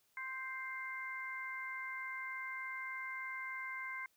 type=harmonic tone; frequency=523.3 Hz; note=C5; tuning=in tune; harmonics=2 / 3 / 4; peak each=-47 / -46 / -43 dBFS; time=0.17-4.06 s; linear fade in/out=2 ms; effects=white hiss -75 dBFS RMS until 4.16 s